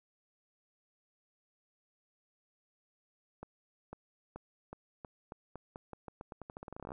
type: accelerating click train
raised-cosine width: 1 ms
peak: -30 dBFS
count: 26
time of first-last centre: 3.43-6.919 s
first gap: 500 ms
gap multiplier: 0.86
effects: none